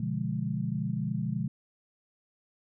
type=chord; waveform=sine; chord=B diminished seventh; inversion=none; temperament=equal; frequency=123.47 / 146.83 / 174.61 / 207.7 Hz; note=B2 / D3 / F3 / Ab3; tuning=0 / 0 / 0 / 0 cents; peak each=-34 dBFS; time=0-1.48 s; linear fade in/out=5 ms; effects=none